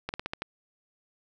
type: slowing click train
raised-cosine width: 0.3 ms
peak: -16 dBFS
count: 6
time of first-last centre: 0.09-0.42 s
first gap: 49 ms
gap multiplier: 1.15
effects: none